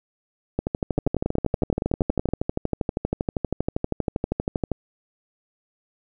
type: two click trains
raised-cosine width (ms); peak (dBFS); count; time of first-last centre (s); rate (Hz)
2; -9 / -9; 15 / 53; 0.98-2.288 / 0.59-4.717; 10.7 / 12.6
effects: none